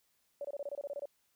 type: tone bursts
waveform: sine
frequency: 570 Hz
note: C#5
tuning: 48 cents sharp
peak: -36 dBFS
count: 11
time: 0.41-1.056 s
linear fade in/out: 2 ms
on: 36 ms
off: 25 ms
effects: white hiss -75 dBFS RMS until 1.35 s